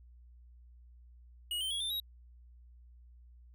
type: tone with pitch steps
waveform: square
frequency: 2900 / 3108 / 3331 / 3570 / 3827 Hz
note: F#7 / G7 / G#7 / A7 / A#7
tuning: -35 / -16 / +4 / +24 / +45 cents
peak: -34 dBFS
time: 1.51-2 s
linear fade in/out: 2 ms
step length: 98 ms
effects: added 60 Hz sine -54 dBFS peak until 3.54 s